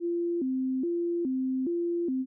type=tone with vibrato; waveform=sine; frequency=299.3 Hz; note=D4; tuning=33 cents sharp; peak=-26 dBFS; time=0-2.26 s; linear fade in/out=50 ms; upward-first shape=square; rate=1.2 Hz; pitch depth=240 cents each way; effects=none